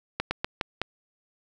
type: slowing click train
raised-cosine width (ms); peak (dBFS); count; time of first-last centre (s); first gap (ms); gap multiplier
0.3; -10; 5; 0.2-0.816; 110; 1.23
effects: none